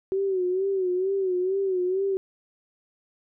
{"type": "tone with vibrato", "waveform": "sine", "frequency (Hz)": 376.4, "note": "F#4", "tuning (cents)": 30, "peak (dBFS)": -22, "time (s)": [0.12, 2.17], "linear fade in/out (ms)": 0, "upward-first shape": "sine", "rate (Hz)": 2.2, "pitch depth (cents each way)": 80, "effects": []}